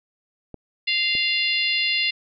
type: clicks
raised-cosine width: 2 ms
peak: -23 dBFS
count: 2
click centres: 0.543 / 1.152 s
type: harmonic tone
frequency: 696 Hz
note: F5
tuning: 6 cents flat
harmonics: 3 / 4 / 5 / 6 / 7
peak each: -25 / -23 / -28 / -27 / -31 dBFS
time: 0.87-2.11 s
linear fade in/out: 10 ms
effects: none